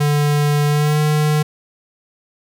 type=tone with pitch glide; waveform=square; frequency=146.83 to 151.22 Hz; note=D3 to D#3; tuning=0 to -49 cents; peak=-14 dBFS; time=0-1.43 s; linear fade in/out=10 ms; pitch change=+51 cents; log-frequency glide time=0.67-1 s; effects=none